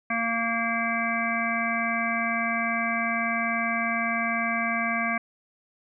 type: harmonic tone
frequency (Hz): 230.3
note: A#3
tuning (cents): -21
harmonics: 1 / 3 / 5 / 7 / 9 / 10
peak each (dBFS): -31 / -31 / -31 / -31 / -31 / -31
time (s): 0.1-5.18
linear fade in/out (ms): 5
effects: none